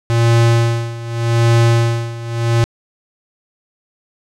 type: tone with tremolo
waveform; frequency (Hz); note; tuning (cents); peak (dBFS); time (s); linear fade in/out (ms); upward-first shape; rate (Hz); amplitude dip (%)
square; 116.54; A#2; 0; -9; 0.1-2.64; 0; sine; 0.84; 85
effects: low-pass 8000 Hz 12 dB/octave